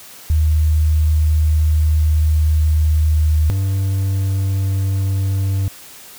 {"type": "tone pair in turn", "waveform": ["sine", "triangle"], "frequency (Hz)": [77.4, 96.77], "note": ["D#2", "G2"], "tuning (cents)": [-9, -22], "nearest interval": "major third", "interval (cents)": 387, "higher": "second", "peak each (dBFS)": [-11, -13], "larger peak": "first", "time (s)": [[0.3, 3.5], [3.5, 5.68]], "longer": "first", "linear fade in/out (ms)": 0, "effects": ["white hiss -39 dBFS RMS until 6.18 s"]}